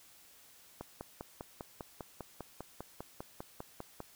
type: click train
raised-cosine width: 1 ms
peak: -27 dBFS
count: 17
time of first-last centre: 0.81-4.004 s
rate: 5.01 Hz
effects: white hiss -60 dBFS RMS until 4.15 s